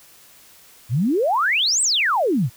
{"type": "exponential two-way sweep", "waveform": "sine", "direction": "up then down", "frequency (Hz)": [103.3, 8540, 103.3], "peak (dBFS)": -16, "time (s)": [0.89, 2.5], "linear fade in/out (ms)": 50, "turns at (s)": 1.82, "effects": ["white hiss -49 dBFS RMS until 2.56 s"]}